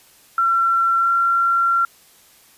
sine tone with pitch glide, 1357 to 1369.6 Hz, E6 to F6, +50 to -34 cents, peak -14 dBFS, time 0.38-1.85 s, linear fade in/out 2 ms, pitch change +16 cents, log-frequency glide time 0.99-1.09 s, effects white hiss -51 dBFS RMS until 2.57 s + resampled to 32000 Hz

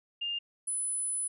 sine tone pair in turn, 2810 / 10014 Hz, F7 / D#9, +10 / +10 cents, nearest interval octave + minor seventh, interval 2200 cents, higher second, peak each -31 / -30 dBFS, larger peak second, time 0.21-0.39 / 0.67-1.28 s, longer second, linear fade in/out 10 ms, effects none

